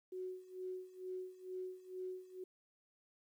sine tone with tremolo, 370 Hz, F#4, in tune, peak -40 dBFS, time 0.12-2.44 s, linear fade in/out 5 ms, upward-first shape sine, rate 2.2 Hz, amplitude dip 85%, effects 12-bit

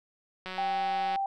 click train, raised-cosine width 0.3 ms, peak -22 dBFS, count 131, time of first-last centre 0.46-1.159 s, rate 186 Hz
sine tone, 784 Hz, G5, in tune, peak -27 dBFS, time 0.58-1.26 s, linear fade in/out 2 ms
effects none

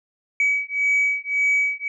sine beating tone pair, 2274 / 2275.8 Hz, C#7 / C#7, +44 / +45 cents, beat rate 1.8 Hz, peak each -20 dBFS, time 0.4-1.88 s, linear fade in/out 2 ms, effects tanh soft clip ceiling -13 dBFS

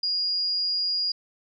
sine tone, 4858 Hz, D#8, 42 cents flat, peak -23 dBFS, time 0.03-1.12 s, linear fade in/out 5 ms, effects none

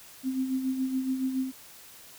sine tone with tremolo, 261.6 Hz, C4, in tune, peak -24 dBFS, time 0.23-1.52 s, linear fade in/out 50 ms, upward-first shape sine, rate 7.1 Hz, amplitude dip 55%, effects white hiss -50 dBFS RMS until 2.18 s

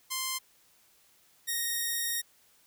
5% pulse tone pair in turn, 1046.5 / 1864.7 Hz, C6 / A#6, 0 / 0 cents, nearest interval minor seventh, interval 1000 cents, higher second, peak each -19 dBFS, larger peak neither, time 0.1-0.39 / 1.47-2.22 s, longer second, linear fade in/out 20 ms, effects white hiss -64 dBFS RMS until 2.66 s

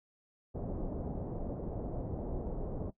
pink low-pass noise, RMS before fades -38 dBFS, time 0.54-2.91 s, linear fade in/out 20 ms, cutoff 660 Hz, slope 24 dB/octave, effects noise-tail reverb RT60 0.1 s tail -18 dB re dry

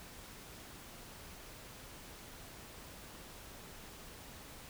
silence, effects pink hiss -52 dBFS RMS until 4.69 s

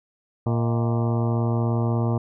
harmonic tone with a mistuned harmonic, 116.54 Hz, A#2, in tune, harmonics 1 / 2 / 3 / 4 / 5 / 6 / 7 / 8 / 9 / 10, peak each -21 / -27 / -31 / -33 / -35 / -37 / -38 / -39 / -40 / -41 dBFS, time 0.46-2.18 s, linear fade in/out 5 ms, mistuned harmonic 5, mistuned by +89 cents, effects none

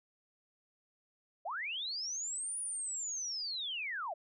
sine linear two-way sweep, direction up then down, 582 to 9790 to 582 Hz, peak -36 dBFS, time 1.45-4.14 s, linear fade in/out 10 ms, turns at 2.59 s, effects none

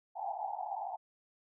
pink band-pass noise, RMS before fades -39 dBFS, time 0.15-0.97 s, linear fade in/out 20 ms, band 710 to 880 Hz, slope 96 dB/octave, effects none

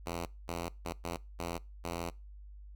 5% pulse tone bursts at uneven times, 85.2 Hz, F2, 42 cents flat, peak -25 dBFS, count 6, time 0.06-0.26 / 0.48-0.69 / 0.85-0.93 / 1.04-1.17 / 1.39-1.58 / 1.84-2.1 s, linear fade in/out 5 ms, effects noise-tail reverb RT60 0.3 s tail -24 dB re dry + added 50 Hz sine -47 dBFS peak until 2.75 s

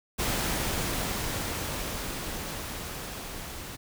pink noise with level ramp, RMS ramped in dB -28 to -40 dBFS, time 0.18-3.77 s, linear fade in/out 20 ms, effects none

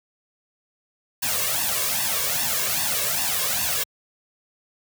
white noise with flanger, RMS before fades -24 dBFS, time 1.22-3.84 s, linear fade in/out 10 ms, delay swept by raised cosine 1.1 to 1.84 ms, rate 2.5 Hz, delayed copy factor +1, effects high-pass 80 Hz 12 dB/octave

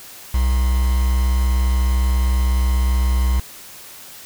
triangle tone with quantisation, 63.1 Hz, B1, 38 cents sharp, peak -12 dBFS, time 0.34-3.4 s, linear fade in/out 5 ms, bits 5, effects white hiss -39 dBFS RMS until 4.25 s

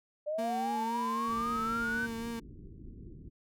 sine linear sweep, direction up, 587.3 to 1538 Hz, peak -31 dBFS, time 0.26-2.07 s, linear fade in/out 20 ms
35% pulse tone with vibrato, 230.3 Hz, A#3, 21 cents flat, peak -34 dBFS, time 0.38-2.4 s, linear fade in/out 10 ms, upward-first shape sine, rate 3.8 Hz, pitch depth 24 cents each way
pink low-pass noise, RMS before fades -48 dBFS, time 1.27-3.3 s, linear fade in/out 20 ms, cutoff 380 Hz, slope 48 dB/octave
effects none

